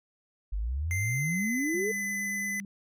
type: exponential sweep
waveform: sine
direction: up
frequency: 46.25 to 452 Hz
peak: -28 dBFS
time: 0.52-1.92 s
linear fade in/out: 10 ms
type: tone with pitch glide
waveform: square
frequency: 2084 to 2013 Hz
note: C7 to B6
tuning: -7 to +33 cents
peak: -31 dBFS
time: 0.91-2.6 s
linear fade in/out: 0 ms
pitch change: -60 cents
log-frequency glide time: 1.12-1.7 s
type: tone with vibrato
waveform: sine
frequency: 199.6 Hz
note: G3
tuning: 32 cents sharp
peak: -38 dBFS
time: 1.74-2.65 s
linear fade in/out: 2 ms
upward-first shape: sine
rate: 8.7 Hz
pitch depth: 17 cents each way
effects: none